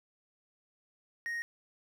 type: tone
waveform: triangle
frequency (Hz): 1867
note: A#6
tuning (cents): +2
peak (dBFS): -32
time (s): 1.26-1.42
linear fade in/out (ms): 0
effects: none